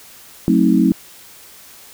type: chord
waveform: sine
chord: F# diminished seventh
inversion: none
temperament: just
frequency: 185 / 222 / 266.4 / 319.7 Hz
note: F#3 / A3 / C4 / Eb4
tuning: 0 / +16 / +31 / +47 cents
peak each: -16 dBFS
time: 0.48-0.92 s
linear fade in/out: 0 ms
effects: white hiss -42 dBFS RMS until 1.93 s